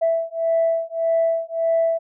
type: beating tone pair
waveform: sine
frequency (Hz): 659.3 / 661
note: E5 / E5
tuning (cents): 0 / +5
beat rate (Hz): 1.7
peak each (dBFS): -20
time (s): 0.01-1.99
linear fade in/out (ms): 20
effects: tanh soft clip ceiling -11 dBFS